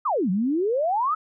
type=exponential two-way sweep; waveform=sine; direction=down then up; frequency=1318.5 to 175.2 to 1318.5 Hz; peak=-20 dBFS; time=0.05-1.15 s; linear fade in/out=10 ms; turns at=0.3 s; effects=none